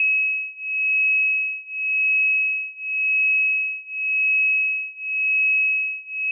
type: beating tone pair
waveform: sine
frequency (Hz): 2563 / 2563.91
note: E7 / E7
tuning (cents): -49 / -49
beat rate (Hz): 0.91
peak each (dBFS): -21 / -22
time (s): 0-6.31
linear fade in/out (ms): 2
effects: none

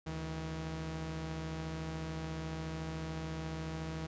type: tone pair together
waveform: sawtooth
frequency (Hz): 73.02 / 160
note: D2 / D#3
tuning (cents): -9 / +49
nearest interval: octave + major second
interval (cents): 1358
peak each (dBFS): -40 / -35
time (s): 0.06-4.07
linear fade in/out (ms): 10
effects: resampled to 16000 Hz

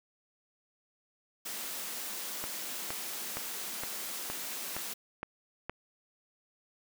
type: high-pass noise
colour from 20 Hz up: white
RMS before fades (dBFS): -39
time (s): 1.45-4.94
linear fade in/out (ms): 10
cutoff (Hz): 170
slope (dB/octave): 48
type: click train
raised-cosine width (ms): 0.5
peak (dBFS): -21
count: 8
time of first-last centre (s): 2.44-5.696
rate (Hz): 2.15
effects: none

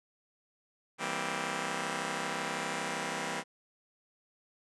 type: chord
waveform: 5% pulse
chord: C dominant seventh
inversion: first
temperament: just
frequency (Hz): 163.52 / 196.22 / 235.5 / 261.6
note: E3 / G3 / Bb3 / C4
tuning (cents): -14 / +2 / +18 / 0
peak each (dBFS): -28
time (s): 0.98-3.44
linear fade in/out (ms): 50
effects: resampled to 24000 Hz

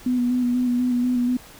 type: tone with vibrato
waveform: sine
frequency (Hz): 246.9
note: B3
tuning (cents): 0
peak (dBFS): -18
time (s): 0.06-1.37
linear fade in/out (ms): 5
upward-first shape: square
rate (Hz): 4.1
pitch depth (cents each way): 22
effects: pink hiss -45 dBFS RMS until 1.59 s

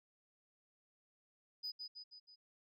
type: tone with echo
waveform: sine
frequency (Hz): 4978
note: D#8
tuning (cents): 0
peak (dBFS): -38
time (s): 1.63-1.72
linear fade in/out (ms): 20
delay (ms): 160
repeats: 4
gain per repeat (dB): -5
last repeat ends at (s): 2.36
effects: tanh soft clip ceiling -38 dBFS

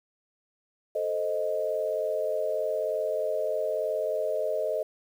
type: chord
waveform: sine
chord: A diminished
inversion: none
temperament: equal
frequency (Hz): 440 / 523.3 / 622.3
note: A4 / C5 / Eb5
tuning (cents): 0 / 0 / 0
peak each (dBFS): -32 / -32 / -28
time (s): 0.95-4.83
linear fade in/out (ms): 5
effects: 9-bit

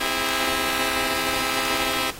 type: chord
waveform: 5% pulse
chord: C augmented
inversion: none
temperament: just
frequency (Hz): 261.6 / 327 / 408.8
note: C4 / E4 / G#4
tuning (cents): 0 / -14 / -27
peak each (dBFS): -16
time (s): 0-2.11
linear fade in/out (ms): 10
effects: pink hiss -39 dBFS RMS until 2.19 s + AAC 48 kbps

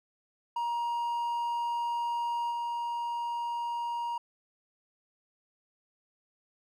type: tone with level steps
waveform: triangle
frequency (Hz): 945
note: A#5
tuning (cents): +23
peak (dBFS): -27 / -29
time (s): 0.56-4.18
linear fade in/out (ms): 5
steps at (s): 2.5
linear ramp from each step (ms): 20
effects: none

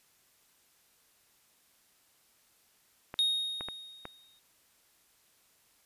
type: clicks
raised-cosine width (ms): 0.5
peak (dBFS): -24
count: 4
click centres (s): 3.141 / 3.609 / 3.686 / 4.054
type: tone with exponential decay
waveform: triangle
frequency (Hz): 3729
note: A#7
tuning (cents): 0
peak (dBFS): -22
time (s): 3.19-4.39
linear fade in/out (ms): 0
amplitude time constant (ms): 260
effects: white hiss -67 dBFS RMS until 5.85 s + resampled to 32000 Hz

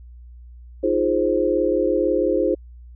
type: chord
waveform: sine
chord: F minor seventh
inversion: third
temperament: equal with one note detuned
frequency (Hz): 311.1 / 349.2 / 415.3 / 525.4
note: Eb4 / F4 / Ab4 / C5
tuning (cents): 0 / 0 / 0 / +7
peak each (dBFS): -24 / -22 / -23 / -21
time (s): 0.83-2.55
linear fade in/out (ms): 10
effects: added 60 Hz sine -39 dBFS peak until 2.95 s

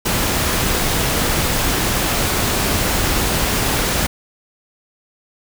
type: noise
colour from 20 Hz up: pink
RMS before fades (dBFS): -18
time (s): 0.05-4.07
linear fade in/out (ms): 10
effects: none

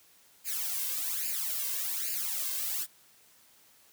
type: noise with flanger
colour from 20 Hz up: blue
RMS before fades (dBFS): -33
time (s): 0.44-2.87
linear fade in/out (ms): 50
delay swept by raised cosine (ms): 0.42 to 1.92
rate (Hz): 1.2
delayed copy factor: +1
effects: white hiss -61 dBFS RMS until 3.92 s + high-pass 60 Hz 12 dB/octave

